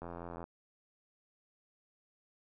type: click train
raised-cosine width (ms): 1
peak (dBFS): -30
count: 37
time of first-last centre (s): 0.02-0.441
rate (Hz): 85.6
effects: none